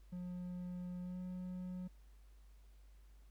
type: tone with pitch glide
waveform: triangle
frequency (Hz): 179.1 to 182.13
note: F3 to F#3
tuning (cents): +44 to -27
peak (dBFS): -40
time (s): 0.12-1.88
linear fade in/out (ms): 10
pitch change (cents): +29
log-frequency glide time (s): 1.01-1.19
effects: added 50 Hz sine -58 dBFS peak until 3.3 s + pink hiss -75 dBFS RMS until 3.3 s